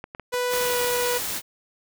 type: clicks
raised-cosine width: 0.5 ms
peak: -21 dBFS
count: 11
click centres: 0.041 / 0.149 / 0.197 / 0.34 / 0.537 / 0.654 / 0.696 / 0.735 / 0.768 / 0.814 / 0.845 s
type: tone with pitch glide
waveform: sawtooth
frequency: 493.9 to 488.5 Hz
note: B4 to B4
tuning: 0 to -19 cents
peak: -19 dBFS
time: 0.32-1.19 s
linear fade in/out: 20 ms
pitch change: -19 cents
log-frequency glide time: 0.58-0.79 s
type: noise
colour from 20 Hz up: white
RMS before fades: -29 dBFS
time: 0.49-1.42 s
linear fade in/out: 50 ms
effects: none